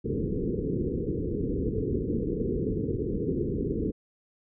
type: low-pass noise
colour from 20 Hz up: white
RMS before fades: -29 dBFS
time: 0.04-3.92 s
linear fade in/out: 20 ms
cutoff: 470 Hz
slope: 96 dB/octave
effects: none